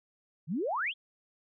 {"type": "exponential sweep", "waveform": "sine", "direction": "up", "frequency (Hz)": [136.6, 3520], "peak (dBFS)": -29, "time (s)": [0.47, 0.94], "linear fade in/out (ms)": 50, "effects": []}